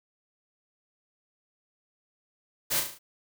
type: noise with echo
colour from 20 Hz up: white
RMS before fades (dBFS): -27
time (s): 2.7-2.81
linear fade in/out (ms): 20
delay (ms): 36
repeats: 5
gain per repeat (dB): -5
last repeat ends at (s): 2.99
effects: none